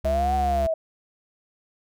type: tone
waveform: square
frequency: 69.3 Hz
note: C#2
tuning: in tune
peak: -26 dBFS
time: 0.04-0.67 s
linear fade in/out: 5 ms
type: linear two-way sweep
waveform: sine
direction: up then down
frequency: 635 to 753 to 635 Hz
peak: -21 dBFS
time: 0.05-0.74 s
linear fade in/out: 5 ms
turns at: 0.35 s
effects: none